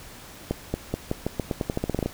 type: accelerating click train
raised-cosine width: 2 ms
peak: -11 dBFS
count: 16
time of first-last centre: 0.51-2.06 s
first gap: 230 ms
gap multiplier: 0.87
effects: pink hiss -44 dBFS RMS until 2.13 s